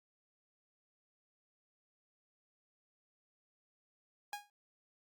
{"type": "tone with exponential decay", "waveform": "sawtooth", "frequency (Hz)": 822, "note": "G#5", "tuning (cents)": -18, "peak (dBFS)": -33, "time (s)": [4.33, 4.5], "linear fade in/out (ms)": 1, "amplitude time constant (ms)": 36, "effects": ["Opus 48 kbps"]}